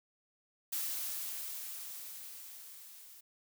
blue noise with level ramp, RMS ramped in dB -36 to -55 dBFS, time 0.72-3.21 s, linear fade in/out 10 ms, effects none

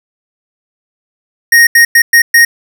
square tone bursts at uneven times, 1864.7 Hz, A#6, in tune, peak -3 dBFS, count 5, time 1.52-1.67 / 1.75-1.85 / 1.95-2.02 / 2.13-2.22 / 2.34-2.45 s, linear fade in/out 5 ms, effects none

